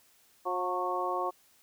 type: harmonic tone with a mistuned harmonic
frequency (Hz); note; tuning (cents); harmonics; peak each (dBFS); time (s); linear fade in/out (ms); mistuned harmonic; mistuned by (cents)
180; F#3; -47; 2 / 3 / 4 / 5 / 6; -36 / -37 / -35 / -37 / -33; 0.45-1.31; 20; 6; +36
effects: white hiss -64 dBFS RMS until 1.62 s